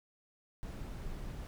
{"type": "noise", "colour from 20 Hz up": "brown", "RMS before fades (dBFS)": -42, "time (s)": [0.63, 1.47], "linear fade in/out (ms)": 0, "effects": []}